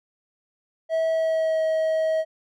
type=tone with pitch glide; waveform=triangle; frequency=648 to 637.2 Hz; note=E5 to D#5; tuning=-30 to +41 cents; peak=-18 dBFS; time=0.89-2.25 s; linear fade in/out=50 ms; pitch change=-29 cents; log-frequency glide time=1.1-1.63 s; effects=none